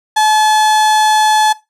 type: tone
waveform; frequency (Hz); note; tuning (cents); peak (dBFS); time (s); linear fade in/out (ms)
35% pulse; 860; A5; -40; -7; 0.16-1.53; 10
effects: noise-tail reverb RT60 0.2 s tail -17 dB re dry + low-pass 11000 Hz 12 dB/octave